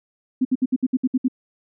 sine tone bursts, 256.9 Hz, C4, 32 cents flat, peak -15 dBFS, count 9, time 0.41-1.283 s, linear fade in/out 10 ms, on 41 ms, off 63 ms, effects none

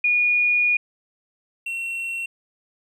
sine / triangle tone pair in turn, 2445 / 2722 Hz, D#7 / F7, -31 / -45 cents, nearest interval major second, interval 186 cents, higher second, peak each -16 / -24 dBFS, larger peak first, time 0.04-0.77 / 1.66-2.26 s, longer first, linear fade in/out 5 ms, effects none

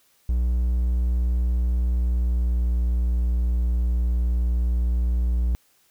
triangle tone with pitch glide, 60.5 to 59.77 Hz, B1 to A#1, -35 to +44 cents, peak -17 dBFS, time 0.29-5.55 s, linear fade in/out 0 ms, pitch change -21 cents, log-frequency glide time 1.94-2.59 s, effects white hiss -62 dBFS RMS until 5.9 s

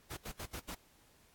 pink noise bursts at uneven times, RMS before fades -43 dBFS, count 5, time 0.1-0.17 / 0.25-0.32 / 0.39-0.46 / 0.53-0.6 / 0.68-0.75 s, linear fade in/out 10 ms, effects pink hiss -66 dBFS RMS until 1.34 s + AAC 64 kbps

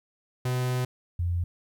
45% pulse / sine tone pair in turn, 126.2 / 86.95 Hz, B2 / F2, +38 / -7 cents, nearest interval tritone, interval 645 cents, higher first, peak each -25 / -24 dBFS, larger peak second, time 0.45-0.85 / 1.19-1.44 s, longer first, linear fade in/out 5 ms, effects 11-bit

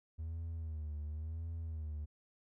triangle tone with vibrato, 78.9 Hz, D#2, 25 cents sharp, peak -36 dBFS, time 0.18-2.06 s, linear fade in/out 20 ms, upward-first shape sine, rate 0.94 Hz, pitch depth 87 cents each way, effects tanh soft clip ceiling -33 dBFS

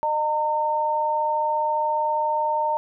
sine tone pair together, 609 / 912.5 Hz, D#5 / A#5, -37 / -37 cents, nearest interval perfect fifth, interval 700 cents, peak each -26 / -21 dBFS, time 0.03-2.77 s, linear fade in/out 0 ms, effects none

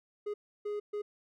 triangle tone bursts at uneven times, 415.3 Hz, G#4, in tune, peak -31 dBFS, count 3, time 0.26-0.34 / 0.65-0.8 / 0.93-1.02 s, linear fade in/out 10 ms, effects none

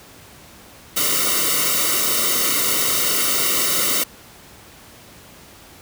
white noise with comb filter, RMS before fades -19 dBFS, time 0.96-4.04 s, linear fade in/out 10 ms, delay 1.2 ms, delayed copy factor -0.9, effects pink hiss -44 dBFS RMS until 5.81 s + high-pass 60 Hz 12 dB/octave

